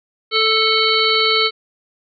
harmonic tone with a mistuned harmonic, 440.5 Hz, A4, 2 cents sharp, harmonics 1 / 3 / 5 / 7 / 9 / 10, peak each -20 / -20 / -20 / -20 / -20 / -20 dBFS, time 0.31-1.51 s, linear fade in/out 50 ms, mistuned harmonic 9, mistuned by -16 cents, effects none

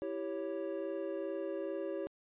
triangle chord, C# diminished, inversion first, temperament equal, 329.6 / 392 / 554.4 Hz, E4 / G4 / C#5, 0 / 0 / 0 cents, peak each -39 / -38 / -38 dBFS, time 0.02-2.07 s, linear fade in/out 0 ms, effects resampled to 8000 Hz

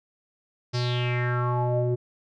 square tone with low-pass filter sweep, 122.7 Hz, B2, 11 cents flat, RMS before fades -25 dBFS, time 0.73-1.96 s, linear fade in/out 20 ms, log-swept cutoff 5200 to 420 Hz, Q 5.2, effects none

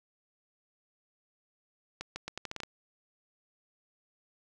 accelerating click train, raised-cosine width 0.2 ms, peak -20 dBFS, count 9, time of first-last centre 2.01-2.634 s, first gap 150 ms, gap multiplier 0.8, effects none

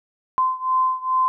sine beating tone pair, 1032 / 1034.4 Hz, C6 / C6, -24 / -20 cents, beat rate 2.4 Hz, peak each -20 / -22 dBFS, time 0.38-1.28 s, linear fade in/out 0 ms, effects none

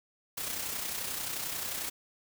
white noise with amplitude modulation, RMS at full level -34 dBFS, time 0.37-1.9 s, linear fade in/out 10 ms, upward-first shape sine, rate 31.3 Hz, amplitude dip 45%, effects none

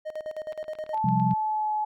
triangle tone with tremolo, 620 Hz, D#5, 6 cents flat, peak -28 dBFS, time 0.05-0.99 s, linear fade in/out 20 ms, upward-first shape square, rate 9.5 Hz, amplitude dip 80%
click train, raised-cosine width 0.3 ms, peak -32 dBFS, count 8, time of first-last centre 0.53-1.31 s, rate 8.97 Hz
sine tone with pitch glide, 873 to 852.6 Hz, A5 to G#5, -14 to +45 cents, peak -24 dBFS, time 0.93-1.85 s, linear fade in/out 10 ms, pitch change -41 cents, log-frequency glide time 1.2-1.72 s
sine chord, C suspended fourth, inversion none, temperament just, 130.81 / 174.42 / 196.22 Hz, C3 / F3 / G3, 0 / -2 / +2 cents, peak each -26 dBFS, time 1.04-1.34 s, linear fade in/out 5 ms
effects none

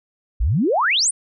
sine exponential sweep, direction up, 46.25 to 9956 Hz, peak -15 dBFS, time 0.4-1.11 s, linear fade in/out 10 ms, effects none

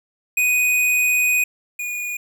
square tone pair in turn, 2489 / 2449 Hz, D#7 / D#7, 0 / -28 cents, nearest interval unison, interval 28 cents, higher first, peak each -16 / -25 dBFS, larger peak first, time 0.37-1.44 / 1.79-2.17 s, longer first, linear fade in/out 5 ms, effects none

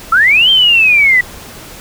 sine linear two-way sweep, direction up then down, 1281 to 3177 to 1939 Hz, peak -5 dBFS, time 0.12-1.21 s, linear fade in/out 5 ms, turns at 0.5 s, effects pink hiss -32 dBFS RMS until 1.8 s

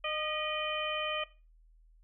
harmonic tone with a mistuned harmonic, 612 Hz, D#5, 29 cents flat, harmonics 1 / 2 / 3 / 4 / 5, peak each -37 / -38 / -43 / -36 / -38 dBFS, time 0.04-1.24 s, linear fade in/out 5 ms, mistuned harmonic 3, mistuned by +65 cents, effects noise-tail reverb RT60 0.3 s tail -17 dB re dry + added 40 Hz sine -58 dBFS peak until 2.03 s

